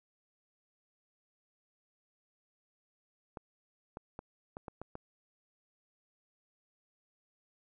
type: clicks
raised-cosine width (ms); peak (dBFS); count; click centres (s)
1; -28; 7; 3.372 / 3.971 / 4.191 / 4.569 / 4.682 / 4.816 / 4.954
effects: none